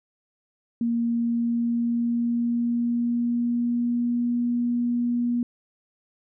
sine tone with pitch glide, 233.9 to 240.3 Hz, A#3 to B3, +6 to -47 cents, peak -21 dBFS, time 0.81-5.43 s, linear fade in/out 2 ms, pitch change +47 cents, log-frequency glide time 1.01-4.36 s, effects none

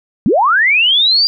sine linear sweep, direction up, 164.81 to 4814 Hz, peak -8 dBFS, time 0.26-1.27 s, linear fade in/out 0 ms, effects none

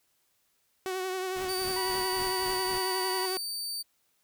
sawtooth tone with vibrato, 373.1 Hz, F#4, 14 cents sharp, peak -27 dBFS, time 0.86-3.37 s, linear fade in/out 0 ms, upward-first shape triangle, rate 11 Hz, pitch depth 38 cents each way
pink noise with tremolo, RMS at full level -41 dBFS, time 1.35-2.79 s, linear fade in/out 20 ms, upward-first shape triangle, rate 3.7 Hz, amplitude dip 95%
sawtooth tone, 4603 Hz, D8, 36 cents flat, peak -30 dBFS, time 1.48-3.83 s, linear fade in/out 20 ms
harmonic tone, 972 Hz, B5, 28 cents flat, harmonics 1 / 2 / 3, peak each -34 / -40 / -45 dBFS, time 1.76-3.26 s, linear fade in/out 5 ms
effects white hiss -72 dBFS RMS until 4.23 s

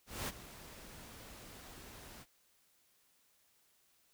pink noise with ADSR envelope, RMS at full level -38 dBFS, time 0.06-2.26 s, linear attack 220 ms, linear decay 31 ms, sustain -15 dB, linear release 51 ms, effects white hiss -72 dBFS RMS until 4.13 s

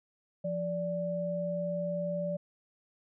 sine tone pair together, 173.62 / 584 Hz, F3 / D5, -10 / -10 cents, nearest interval octave + major sixth, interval 2100 cents, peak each -35 / -32 dBFS, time 0.44-2.37 s, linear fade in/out 10 ms, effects none

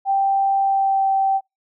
sine tone with pitch glide, 784 to 776.8 Hz, G5 to G5, 0 to -16 cents, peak -15 dBFS, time 0.05-1.41 s, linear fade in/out 50 ms, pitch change -16 cents, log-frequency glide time 0.61-1.09 s, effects noise-tail reverb RT60 0.2 s tail -25 dB re dry

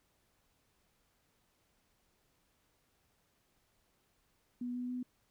sine tone with pitch steps, 245 / 247.4 / 249.9 Hz, B3 / B3 / B3, -14 / +3 / +21 cents, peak -36 dBFS, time 4.61-5.03 s, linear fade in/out 5 ms, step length 140 ms, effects pink hiss -75 dBFS RMS until 5.3 s

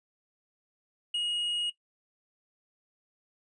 triangle tone, 2882 Hz, F#7, 46 cents flat, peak -26 dBFS, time 1.14-1.7 s, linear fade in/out 5 ms, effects noise-tail reverb RT60 0.1 s tail -17 dB re dry + resampled to 22050 Hz

